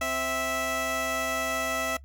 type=tone pair together; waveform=15% pulse; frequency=261.6 / 656.5 Hz; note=C4 / E5; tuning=0 / -7 cents; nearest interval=octave + major third; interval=1593 cents; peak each=-29 / -21 dBFS; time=0.01-1.97 s; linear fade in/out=5 ms; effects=noise-tail reverb RT60 0.1 s tail -20 dB re dry + added 69 Hz sine -45 dBFS peak until 2.04 s